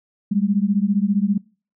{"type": "beating tone pair", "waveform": "sine", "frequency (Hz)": [195.6, 210.6], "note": ["G3", "G#3"], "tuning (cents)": [-4, 24], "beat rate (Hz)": 15, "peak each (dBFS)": -19, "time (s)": [0.31, 1.38], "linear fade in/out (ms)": 10, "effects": ["noise-tail reverb RT60 0.4 s tail -25 dB re dry"]}